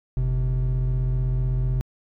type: tone pair together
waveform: triangle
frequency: 47.95 / 128 Hz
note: G1 / C3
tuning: -37 / -38 cents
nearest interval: octave + perfect fourth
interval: 1699 cents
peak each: -20 dBFS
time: 0.17-1.81 s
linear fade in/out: 0 ms
effects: tanh soft clip ceiling -14 dBFS